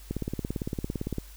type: click train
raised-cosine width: 3 ms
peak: -17 dBFS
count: 20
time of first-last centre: 0.11-1.183 s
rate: 17.7 Hz
effects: added 50 Hz sine -45 dBFS peak until 1.36 s + white hiss -53 dBFS RMS until 1.36 s